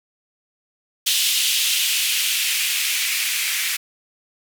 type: noise with band-pass filter sweep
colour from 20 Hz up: violet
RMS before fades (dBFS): -21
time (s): 1.06-3.77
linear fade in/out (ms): 10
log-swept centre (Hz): 3200 to 2100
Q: 2.5
effects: none